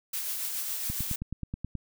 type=noise with tremolo; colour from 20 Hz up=blue; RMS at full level=-32 dBFS; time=0.13-1.16 s; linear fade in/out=5 ms; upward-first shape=sine; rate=7.2 Hz; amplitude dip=30%
type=click train; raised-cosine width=5 ms; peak=-21 dBFS; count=9; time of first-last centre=0.9-1.753 s; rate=9.38 Hz
effects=none